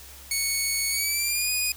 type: tone with pitch glide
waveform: 10% pulse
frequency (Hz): 2217 to 2474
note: C#7 to D#7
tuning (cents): 0 to -10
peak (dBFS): -15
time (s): 0.31-1.72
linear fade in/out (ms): 2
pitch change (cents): +190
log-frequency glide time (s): 0.9-1.5
effects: added 67 Hz sine -48 dBFS peak until 1.76 s + white hiss -46 dBFS RMS until 1.76 s